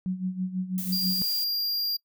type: tone with tremolo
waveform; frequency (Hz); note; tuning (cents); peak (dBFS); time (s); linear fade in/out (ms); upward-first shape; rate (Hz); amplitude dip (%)
sine; 185; F#3; 0; -24; 0.06-1.22; 0; sine; 6.1; 75
type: noise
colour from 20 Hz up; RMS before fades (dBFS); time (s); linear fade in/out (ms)
violet; -35; 0.78-1.44; 0
type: tone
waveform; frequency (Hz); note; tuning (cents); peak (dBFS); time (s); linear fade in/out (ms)
square; 4784; D8; +31; -26; 0.92-1.97; 10
effects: noise-tail reverb RT60 0.1 s tail -24 dB re dry